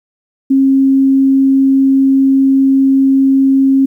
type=tone; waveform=sine; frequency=269.5 Hz; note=C#4; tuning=49 cents flat; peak=-6 dBFS; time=0.5-3.86 s; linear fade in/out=10 ms; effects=8-bit